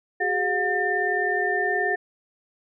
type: tone cluster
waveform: sine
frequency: 374.4 / 413.5 / 719 / 1797 Hz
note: F#4 / G#4 / F#5 / A6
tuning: +20 / -8 / -50 / +36 cents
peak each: -29 / -28 / -27 / -24 dBFS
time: 0.2-1.96 s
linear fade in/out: 10 ms
effects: none

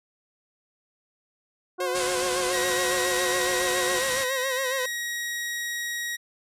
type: harmonic tone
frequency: 363.2 Hz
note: F#4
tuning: 32 cents flat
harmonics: 1 / 2 / 3 / 4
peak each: -30 / -36 / -40 / -42 dBFS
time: 1.78-4 s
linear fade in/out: 20 ms
type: tone with vibrato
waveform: sawtooth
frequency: 522 Hz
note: C5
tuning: 4 cents flat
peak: -23 dBFS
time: 1.8-4.86 s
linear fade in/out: 5 ms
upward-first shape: sine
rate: 7.2 Hz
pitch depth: 68 cents each way
type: low-pass noise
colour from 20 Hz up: white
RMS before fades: -32 dBFS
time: 1.94-4.25 s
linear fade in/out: 20 ms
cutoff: 10000 Hz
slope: 48 dB/octave
type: tone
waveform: sawtooth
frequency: 1897 Hz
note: A#6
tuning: 30 cents sharp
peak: -25 dBFS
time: 2.52-6.17 s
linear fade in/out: 20 ms
effects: resampled to 32000 Hz

